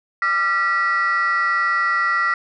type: tone cluster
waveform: sine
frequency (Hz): 1188 / 1369 / 1939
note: D6 / F6 / B6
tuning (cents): +20 / -35 / -32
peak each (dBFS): -24 / -18 / -18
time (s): 0.22-2.34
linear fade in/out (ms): 2
effects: tanh soft clip ceiling -12 dBFS